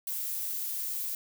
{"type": "noise", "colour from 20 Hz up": "violet", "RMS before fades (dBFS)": -34, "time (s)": [0.07, 1.15], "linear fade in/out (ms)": 2, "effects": []}